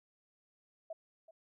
sine tone with echo, 650 Hz, E5, 24 cents flat, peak -40 dBFS, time 0.9-0.93 s, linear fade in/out 5 ms, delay 380 ms, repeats 1, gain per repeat -15 dB, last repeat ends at 1.31 s, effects none

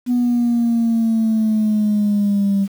sine exponential sweep, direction down, 246.9 to 196 Hz, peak -12 dBFS, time 0.06-2.68 s, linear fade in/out 50 ms, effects tanh soft clip ceiling -11 dBFS + 7-bit

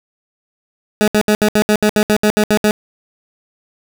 20% pulse tone bursts, 211.3 Hz, G#3, 30 cents sharp, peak -5 dBFS, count 13, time 1.01-2.709 s, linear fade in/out 0 ms, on 67 ms, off 69 ms, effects none

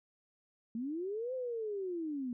sine linear two-way sweep, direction up then down, 217.8 to 523 to 236 Hz, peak -35 dBFS, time 0.75-2.33 s, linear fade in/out 2 ms, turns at 1.34 s, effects none

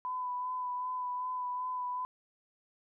sine tone with vibrato, 1000 Hz, B5, 21 cents sharp, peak -33 dBFS, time 0.05-2.05 s, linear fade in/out 0 ms, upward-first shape sine, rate 2.6 Hz, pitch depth 19 cents each way, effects none

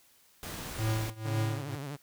pink noise, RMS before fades -40 dBFS, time 0.43-1.1 s, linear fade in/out 0 ms
square tone with tremolo, 110 Hz, A2, in tune, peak -27 dBFS, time 0.78-1.76 s, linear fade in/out 10 ms, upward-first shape triangle, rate 2 Hz, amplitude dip 95%
sawtooth tone with vibrato, 141.3 Hz, C#3, 34 cents sharp, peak -33 dBFS, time 1.24-1.97 s, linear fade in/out 20 ms, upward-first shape sine, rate 12 Hz, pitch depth 95 cents each way
effects white hiss -63 dBFS RMS until 2.02 s

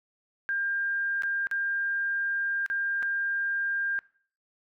sine tone with dropouts, 1600 Hz, G6, 35 cents sharp, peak -26 dBFS, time 0.49-3.99 s, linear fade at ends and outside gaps 0 ms, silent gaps 1.222-1.234 / 1.47-1.513 / 2.662-2.7 / 3.025-3.029 s, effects noise-tail reverb RT60 0.5 s tail -21 dB re dry

